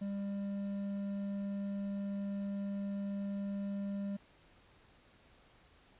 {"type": "tone with hard clipping", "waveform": "triangle", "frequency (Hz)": 199.5, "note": "G3", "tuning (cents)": 31, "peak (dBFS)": -37, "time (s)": [0.01, 4.17], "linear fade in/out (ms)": 10, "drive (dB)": 9, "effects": ["pink hiss -64 dBFS RMS until 5.99 s", "resampled to 8000 Hz"]}